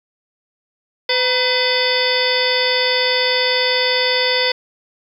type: harmonic tone with a mistuned harmonic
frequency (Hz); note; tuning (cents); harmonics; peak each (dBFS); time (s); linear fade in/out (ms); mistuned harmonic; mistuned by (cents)
505; B4; +39; 1 / 2 / 3 / 4 / 5 / 6 / 7 / 9 / 10; -20 / -26 / -28 / -21 / -28 / -29 / -21 / -22 / -24; 1.09-4.52; 5; 2; -87
effects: 8-bit